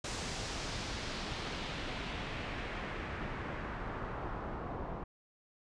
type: noise with low-pass filter sweep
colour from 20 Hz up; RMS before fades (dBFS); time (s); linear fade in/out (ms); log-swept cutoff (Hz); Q
pink; -40; 0.04-5.04; 5; 7100 to 920; 1.3
effects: resampled to 22050 Hz

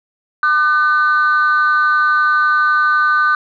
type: tone pair together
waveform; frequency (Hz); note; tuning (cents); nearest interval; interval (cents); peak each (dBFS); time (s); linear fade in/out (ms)
sine; 1200 / 1511.9; D6 / F#6; +37 / +37; major third; 400; -12; 0.43-3.35; 2
effects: tanh soft clip ceiling -6 dBFS

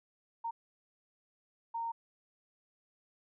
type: tone bursts at uneven times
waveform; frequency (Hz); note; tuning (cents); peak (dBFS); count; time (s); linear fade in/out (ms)
sine; 922; A#5; -19; -34; 2; 0.44-0.51 / 1.74-1.92; 10
effects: none

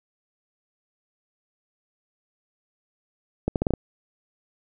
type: accelerating click train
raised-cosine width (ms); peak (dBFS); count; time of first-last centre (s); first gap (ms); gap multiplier
2; -9; 6; 3.48-3.737; 78; 0.79
effects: none

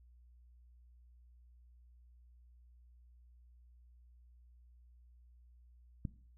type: click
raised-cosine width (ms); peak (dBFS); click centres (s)
5; -25; 6.052
effects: noise-tail reverb RT60 0.5 s tail -18 dB re dry + added 60 Hz sine -59 dBFS peak until 6.37 s

